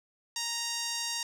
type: tone with band-pass filter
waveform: sawtooth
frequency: 933 Hz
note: A#5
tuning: 1 cent sharp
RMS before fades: -34 dBFS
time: 0.36-1.23 s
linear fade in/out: 2 ms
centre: 5800 Hz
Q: 1.6
effects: none